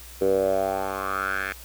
10% pulse tone with band-pass filter sweep, 96.2 Hz, G2, 32 cents flat, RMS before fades -25 dBFS, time 0.21-1.53 s, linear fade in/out 10 ms, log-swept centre 430 to 1900 Hz, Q 5.1, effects added 60 Hz sine -44 dBFS peak until 1.64 s + white hiss -45 dBFS RMS until 1.64 s

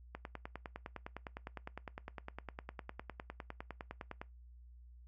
click train, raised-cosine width 0.5 ms, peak -28 dBFS, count 41, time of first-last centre 0.15-4.215 s, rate 9.84 Hz, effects noise-tail reverb RT60 0.2 s tail -21 dB re dry + added 60 Hz sine -54 dBFS peak until 5.07 s

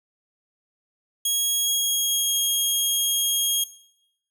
15% pulse tone with pitch glide, 3300 to 3264 Hz, G#7 to G#7, -12 to -31 cents, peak -14 dBFS, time 1.25-3.64 s, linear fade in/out 5 ms, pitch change -19 cents, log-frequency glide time 1.62-2.38 s, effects noise-tail reverb RT60 0.8 s tail -19 dB re dry

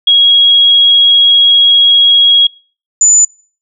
sine tone pair in turn, 3305 / 7003 Hz, G#7 / A8, -9 / -9 cents, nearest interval octave + minor second, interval 1300 cents, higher second, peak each -3 dBFS, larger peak neither, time 0.07-2.47 / 3.01-3.25 s, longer first, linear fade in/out 5 ms, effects noise-tail reverb RT60 0.4 s tail -25 dB re dry

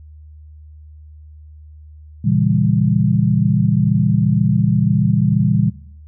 sine chord, A# diminished seventh, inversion none, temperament equal with one note detuned, 116.54 / 138.59 / 164.81 / 199.31 Hz, A#2 / C#3 / E3 / G3, 0 / 0 / 0 / +29 cents, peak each -18 dBFS, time 2.24-5.7 s, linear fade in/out 10 ms, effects noise-tail reverb RT60 0.6 s tail -17 dB re dry + added 76 Hz sine -37 dBFS peak until 6.07 s

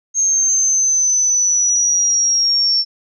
sine linear sweep, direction down, 6440 to 5430 Hz, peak -12 dBFS, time 0.14-2.85 s, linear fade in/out 50 ms, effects none

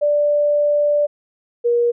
sine tone pair in turn, 587.3 / 475.7 Hz, D5 / A#4, 0 / +35 cents, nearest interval major third, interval 365 cents, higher first, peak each -13 dBFS, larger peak neither, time 0.01-1.07 / 1.64-1.92 s, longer first, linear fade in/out 20 ms, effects none

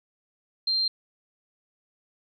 sine tone, 4170 Hz, C8, 7 cents flat, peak -22 dBFS, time 0.67-0.88 s, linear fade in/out 5 ms, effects none

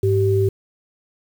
sine tone pair together, 102.5 / 387 Hz, G#2 / G4, -22 / -22 cents, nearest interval octave + major seventh, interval 2300 cents, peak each -17 dBFS, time 0.03-0.49 s, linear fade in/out 5 ms, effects 7-bit

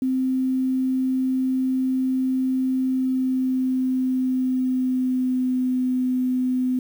sine tone with pitch glide, 260 to 254.1 Hz, C4 to B3, -11 to +49 cents, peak -19 dBFS, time 0.02-6.79 s, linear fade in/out 2 ms, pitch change -40 cents, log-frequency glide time 2.81-5.79 s, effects 8-bit

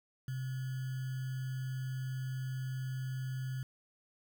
sine tone with sample-and-hold, 130.2 Hz, C3, 8 cents flat, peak -35 dBFS, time 0.28-3.63 s, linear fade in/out 2 ms, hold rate 1575 Hz, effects none

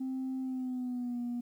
sine tone with pitch glide, 261.6 to 241.3 Hz, C4 to B3, 0 to -40 cents, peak -31 dBFS, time 0-1.41 s, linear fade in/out 10 ms, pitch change -140 cents, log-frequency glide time 0.41-1.19 s, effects tanh soft clip ceiling -31 dBFS + 11-bit

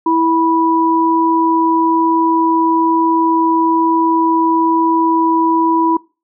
sine tone pair together, 327.7 / 982 Hz, E4 / B5, -10 / -10 cents, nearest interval octave + perfect fifth, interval 1900 cents, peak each -13 dBFS, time 0.06-5.97 s, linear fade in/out 5 ms, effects noise-tail reverb RT60 0.3 s tail -22 dB re dry

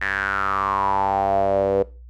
sawtooth tone with band-pass filter sweep, 98 Hz, G2, in tune, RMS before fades -21 dBFS, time 0.01-1.83 s, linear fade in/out 10 ms, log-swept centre 1800 to 490 Hz, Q 8.2, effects noise-tail reverb RT60 0.3 s tail -19 dB re dry + added 60 Hz sine -39 dBFS peak until 2.09 s

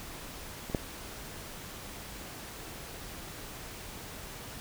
clicks, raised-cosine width 2 ms, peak -29 / -14 dBFS, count 2, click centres 0.699 / 0.748 s, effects pink hiss -44 dBFS RMS until 4.6 s

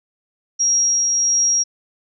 sine tone with tremolo, 5640 Hz, F8, 16 cents sharp, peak -13 dBFS, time 0.59-1.64 s, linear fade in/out 20 ms, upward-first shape triangle, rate 1.5 Hz, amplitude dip 25%, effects none

